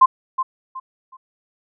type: tone with echo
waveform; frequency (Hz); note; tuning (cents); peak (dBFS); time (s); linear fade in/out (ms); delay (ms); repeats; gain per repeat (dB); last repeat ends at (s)
sine; 1046.5; C6; 0; -6; 0.01-0.06; 10; 370; 3; -11; 1.17
effects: none